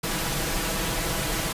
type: noise with comb filter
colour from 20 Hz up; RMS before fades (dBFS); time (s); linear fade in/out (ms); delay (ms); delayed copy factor
pink; -27; 0.03-1.53; 10; 6.1; +0.6
effects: resampled to 32000 Hz